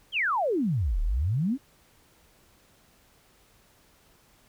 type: exponential two-way sweep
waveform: sine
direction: down then up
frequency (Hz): 3322 to 34.65 to 294.7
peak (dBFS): -23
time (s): 0.12-1.58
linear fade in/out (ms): 50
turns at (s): 1.01
effects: pink hiss -61 dBFS RMS until 4.48 s